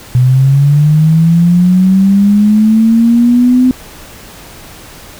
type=linear sweep; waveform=sine; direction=up; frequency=123.47 to 256.3 Hz; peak=-4 dBFS; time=0.15-3.71 s; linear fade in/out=0 ms; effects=pink hiss -33 dBFS RMS until 5.19 s